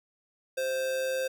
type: tone with amplitude modulation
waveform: square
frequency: 523.3 Hz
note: C5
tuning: in tune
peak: -27 dBFS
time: 0.57-1.28 s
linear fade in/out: 10 ms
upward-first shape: sine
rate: 141 Hz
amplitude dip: 35%
effects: none